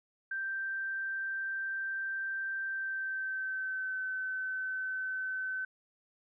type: tone with pitch glide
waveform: sine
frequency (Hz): 1568 to 1525.1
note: G6 to G6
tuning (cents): 0 to -48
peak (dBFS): -33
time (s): 0.31-5.65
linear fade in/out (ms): 5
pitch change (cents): -48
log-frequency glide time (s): 2.66-3.99
effects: none